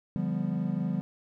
triangle chord, G dominant seventh, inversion second, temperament equal with one note detuned, 146.83 / 174.61 / 198.85 / 246.9 Hz, D3 / F3 / G3 / B3, 0 / 0 / +25 / 0 cents, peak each -33 / -29 / -30 / -34 dBFS, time 0.16-1.01 s, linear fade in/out 0 ms, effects none

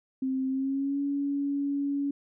sine tone with pitch glide, 263.1 to 282 Hz, C4 to C#4, +10 to +30 cents, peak -26 dBFS, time 0.22-2.11 s, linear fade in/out 5 ms, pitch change +120 cents, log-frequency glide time 0.48-1 s, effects none

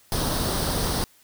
pink noise with comb filter, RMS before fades -25 dBFS, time 0.12-1.04 s, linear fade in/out 0 ms, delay 0.21 ms, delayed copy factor +0.6, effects white hiss -57 dBFS RMS until 1.23 s

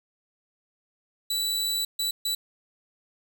sawtooth tone bursts at uneven times, 3951 Hz, B7, in tune, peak -22 dBFS, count 3, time 1.3-1.85 / 1.99-2.11 / 2.25-2.35 s, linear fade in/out 5 ms, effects none

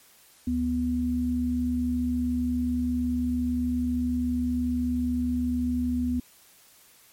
sine tone pair together, 73.42 / 247 Hz, D2 / B3, 0 / 0 cents, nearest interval octave + major sixth, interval 2100 cents, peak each -31 / -24 dBFS, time 0.47-6.2 s, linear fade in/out 5 ms, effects white hiss -56 dBFS RMS until 7.12 s + MP3 64 kbps

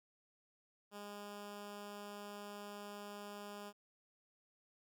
10% pulse tone, 204.9 Hz, G#3, 23 cents flat, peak -39 dBFS, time 0.91-3.73 s, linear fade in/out 50 ms, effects none

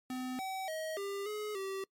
square tone with pitch steps, 254.9 / 763 / 633 / 398.4 / 422.5 / 386.7 Hz, C4 / G5 / D#5 / G4 / G#4 / G4, -45 / -47 / +30 / +28 / +30 / -24 cents, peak -37 dBFS, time 0.1-1.84 s, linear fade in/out 2 ms, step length 290 ms, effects noise-tail reverb RT60 0.1 s tail -24 dB re dry + MP3 64 kbps

